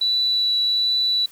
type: tone with vibrato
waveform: sine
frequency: 3951 Hz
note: B7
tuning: in tune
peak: -17 dBFS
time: 0.01-1.26 s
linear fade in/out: 5 ms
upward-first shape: triangle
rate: 1.3 Hz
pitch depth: 8 cents each way
effects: white hiss -49 dBFS RMS until 1.31 s